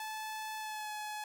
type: tone with pitch glide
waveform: sawtooth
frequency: 868 to 848.2 Hz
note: A5 to G#5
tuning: -24 to +36 cents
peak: -35 dBFS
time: 0-1.24 s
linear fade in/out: 2 ms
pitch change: -40 cents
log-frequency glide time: 0.58-0.92 s
effects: 11-bit